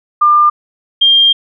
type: tone pair in turn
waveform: sine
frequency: 1199 / 3201 Hz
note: D6 / G7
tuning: +36 / +36 cents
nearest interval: octave + perfect fourth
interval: 1700 cents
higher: second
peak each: -5 dBFS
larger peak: neither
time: 0.21-0.5 / 1.01-1.33 s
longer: second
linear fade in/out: 10 ms
effects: none